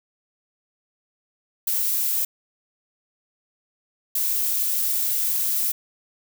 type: noise bursts at uneven times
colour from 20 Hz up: violet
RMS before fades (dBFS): -23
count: 2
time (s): 1.67-2.25 / 4.15-5.72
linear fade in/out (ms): 5
effects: none